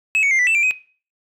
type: tone with pitch steps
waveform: sine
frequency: 2579 / 2233 / 2105 / 1978 / 2655 / 2362 / 2519 Hz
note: E7 / C#7 / C7 / B6 / E7 / D7 / D#7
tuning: -39 / +12 / +10 / +2 / +12 / +9 / +21 cents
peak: -11 dBFS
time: 0.15-0.71 s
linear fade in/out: 0 ms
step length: 80 ms
effects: noise-tail reverb RT60 0.4 s tail -20 dB re dry + tanh soft clip ceiling -13 dBFS